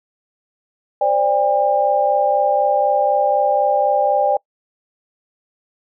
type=chord; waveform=sine; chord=C suspended second; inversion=none; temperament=equal with one note detuned; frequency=523.3 / 587.3 / 803.7 Hz; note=C5 / D5 / G5; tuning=0 / 0 / +43 cents; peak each=-21 / -17 / -16 dBFS; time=1.01-4.37 s; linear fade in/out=5 ms; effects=noise-tail reverb RT60 0.1 s tail -25 dB re dry